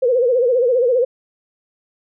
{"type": "tone with vibrato", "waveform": "sine", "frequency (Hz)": 493.9, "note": "B4", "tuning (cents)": 0, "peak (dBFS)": -12, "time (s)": [0.02, 1.05], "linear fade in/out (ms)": 10, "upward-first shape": "sine", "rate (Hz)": 15, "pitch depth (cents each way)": 110, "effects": []}